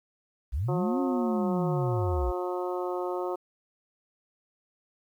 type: linear two-way sweep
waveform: sine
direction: up then down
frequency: 51.91 to 275.9 to 51.91 Hz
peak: -26 dBFS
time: 0.52-2.32 s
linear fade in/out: 20 ms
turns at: 1 s
type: harmonic tone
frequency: 180.1 Hz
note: F#3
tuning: 46 cents flat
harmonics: 2 / 3 / 4 / 5 / 6 / 7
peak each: -31 / -35 / -37 / -39 / -41 / -42 dBFS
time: 0.68-3.36 s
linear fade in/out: 10 ms
effects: 10-bit